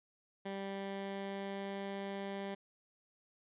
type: tone with pitch glide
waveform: 15% pulse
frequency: 196 to 197.36 Hz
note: G3 to G3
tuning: 0 to +12 cents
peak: -33 dBFS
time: 0.45-2.55 s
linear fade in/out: 10 ms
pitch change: +12 cents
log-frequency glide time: 0.61-1.81 s
effects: resampled to 8000 Hz